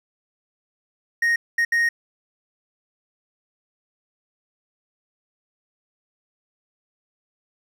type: tone bursts at uneven times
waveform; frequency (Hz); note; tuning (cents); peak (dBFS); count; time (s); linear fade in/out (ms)
triangle; 1864.7; A#6; 0; -15; 3; 1.22-1.36 / 1.58-1.65 / 1.72-1.89; 5
effects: none